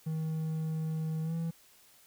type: tone with pitch glide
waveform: triangle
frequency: 158.6 to 165.43 Hz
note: D#3 to E3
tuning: +33 to +6 cents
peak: -29 dBFS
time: 0.06-1.51 s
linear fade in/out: 10 ms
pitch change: +73 cents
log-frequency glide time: 1.23-1.34 s
effects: white hiss -61 dBFS RMS until 2.06 s